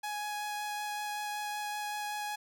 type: tone with vibrato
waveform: sawtooth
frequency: 835 Hz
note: G#5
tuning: 9 cents sharp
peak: -31 dBFS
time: 0.03-2.36 s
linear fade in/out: 10 ms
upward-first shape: sine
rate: 5.3 Hz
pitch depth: 8 cents each way
effects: none